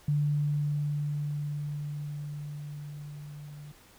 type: tone with level ramp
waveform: sine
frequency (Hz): 146.9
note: D3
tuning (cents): +1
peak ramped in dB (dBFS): -23 to -42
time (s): 0.08-3.72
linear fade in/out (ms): 5
effects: pink hiss -57 dBFS RMS until 3.98 s